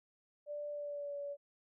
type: tone with pitch glide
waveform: sine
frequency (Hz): 587.3 to 570.9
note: D5 to D5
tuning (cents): 0 to -49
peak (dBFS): -39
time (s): 0.46-1.37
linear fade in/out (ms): 50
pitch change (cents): -49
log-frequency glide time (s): 0.7-1.16
effects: none